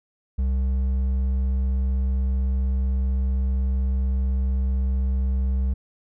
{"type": "tone with hard clipping", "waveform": "triangle", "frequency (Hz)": 65.41, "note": "C2", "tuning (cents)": 0, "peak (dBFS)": -21, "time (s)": [0.38, 5.74], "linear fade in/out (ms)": 10, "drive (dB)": 8, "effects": []}